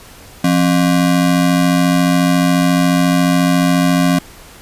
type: ring-modulated tone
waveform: square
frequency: 220 Hz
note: A3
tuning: in tune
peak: -8 dBFS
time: 0.44-4.19 s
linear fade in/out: 5 ms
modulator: 47.1 Hz
effects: pink hiss -39 dBFS RMS until 4.61 s + resampled to 32000 Hz